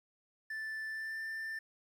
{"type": "tone with pitch glide", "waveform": "triangle", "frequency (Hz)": [1760, 1782.5], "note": ["A6", "A6"], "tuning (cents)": [0, 22], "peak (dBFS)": -36, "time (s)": [0.5, 1.59], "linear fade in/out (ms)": 5, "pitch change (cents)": 22, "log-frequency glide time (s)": [0.87, 1.22], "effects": ["11-bit"]}